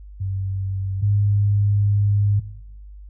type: tone pair in turn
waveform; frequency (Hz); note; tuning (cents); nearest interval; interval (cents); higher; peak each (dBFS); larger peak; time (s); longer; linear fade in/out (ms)
sine; 96.3 / 102.03; G2 / G#2; -30 / -30; minor second; 100; second; -22 / -15; second; 0.2-1.02 / 1.02-2.4; second; 10
effects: noise-tail reverb RT60 0.8 s tail -18 dB re dry + added 50 Hz sine -37 dBFS peak until 3.09 s